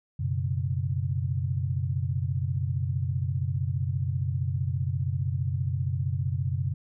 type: chord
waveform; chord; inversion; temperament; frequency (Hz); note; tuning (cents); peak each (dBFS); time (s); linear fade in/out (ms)
sine; F# suspended fourth; none; equal; 92.5 / 123.47 / 138.59; F#2 / B2 / C#3; 0 / 0 / 0; -29 / -30 / -30; 0.19-6.74; 10
effects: none